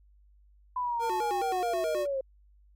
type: linear sweep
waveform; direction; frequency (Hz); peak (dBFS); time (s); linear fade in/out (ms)
sine; down; 1008 to 523.3; -28; 0.76-2.21; 5
type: tone with vibrato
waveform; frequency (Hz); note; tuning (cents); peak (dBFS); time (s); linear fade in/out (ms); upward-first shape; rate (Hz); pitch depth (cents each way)
square; 415.3; G#4; 0; -33; 0.99-2.07; 50; square; 4.7; 220
effects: added 50 Hz sine -57 dBFS peak until 2.75 s